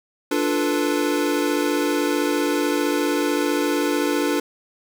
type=chord; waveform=square; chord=B half-diminished seventh; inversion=first; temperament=equal; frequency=293.7 / 349.2 / 440 / 493.9 Hz; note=D4 / F4 / A4 / B4; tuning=0 / 0 / 0 / 0 cents; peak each=-23 / -26 / -27 / -28 dBFS; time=0.31-4.4 s; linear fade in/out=5 ms; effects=8-bit